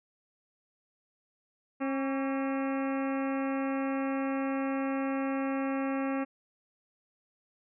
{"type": "harmonic tone with a mistuned harmonic", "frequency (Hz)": 270, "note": "C#4", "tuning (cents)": -45, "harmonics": [1, 2, 3, 4, 5, 6, 7, 8, 9, 10], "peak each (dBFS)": [-30, -36, -40, -42, -44, -46, -47, -48, -49, -50], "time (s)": [1.8, 6.25], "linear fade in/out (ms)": 20, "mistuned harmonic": 4, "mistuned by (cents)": 77, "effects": []}